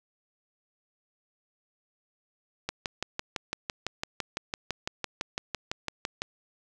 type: click train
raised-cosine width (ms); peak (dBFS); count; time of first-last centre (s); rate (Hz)
0.2; -13; 22; 2.69-6.219; 5.95
effects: none